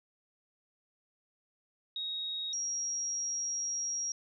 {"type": "tone pair in turn", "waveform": "sine", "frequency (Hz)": [3770, 5649], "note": ["A#7", "F8"], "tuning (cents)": [19, 19], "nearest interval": "perfect fifth", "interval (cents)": 700, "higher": "second", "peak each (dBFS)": [-34, -32], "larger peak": "second", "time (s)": [[1.96, 2.53], [2.53, 4.12]], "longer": "second", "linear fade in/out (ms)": 2, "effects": []}